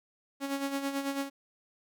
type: tone with tremolo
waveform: sawtooth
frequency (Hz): 276.6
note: C#4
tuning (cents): -4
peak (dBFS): -25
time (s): 0.4-1.3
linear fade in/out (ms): 50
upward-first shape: sine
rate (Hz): 9.1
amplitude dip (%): 60
effects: none